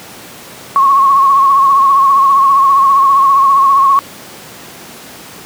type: tone with vibrato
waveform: sine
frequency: 1096 Hz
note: C#6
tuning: 20 cents flat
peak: -5 dBFS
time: 0.76-3.99 s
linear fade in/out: 0 ms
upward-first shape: triangle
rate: 15 Hz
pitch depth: 58 cents each way
effects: pink hiss -32 dBFS RMS until 5.45 s + high-pass 150 Hz 12 dB/octave